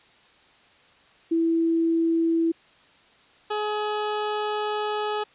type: tone pair in turn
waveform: sine / 20% pulse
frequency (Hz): 330.1 / 422.2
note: E4 / G#4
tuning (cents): +2 / +29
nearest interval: major third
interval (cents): 427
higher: second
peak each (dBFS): -19 / -20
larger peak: first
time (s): 1.31-2.52 / 3.5-5.24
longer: second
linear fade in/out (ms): 10
effects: white hiss -56 dBFS RMS until 5.34 s + resampled to 8000 Hz